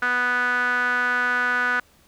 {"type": "tone with band-pass filter", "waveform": "sawtooth", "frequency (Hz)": 246.9, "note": "B3", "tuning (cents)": 0, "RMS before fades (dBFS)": -22, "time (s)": [0.02, 1.8], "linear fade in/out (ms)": 5, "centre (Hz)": 1500, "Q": 6.7, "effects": ["pink hiss -57 dBFS RMS until 2.07 s"]}